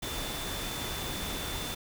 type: tone in noise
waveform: sine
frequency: 3520 Hz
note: A7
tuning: in tune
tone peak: -41 dBFS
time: 0.02-1.75 s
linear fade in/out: 10 ms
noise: pink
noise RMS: -36 dBFS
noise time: 0.02-1.75 s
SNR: -8 dB
effects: none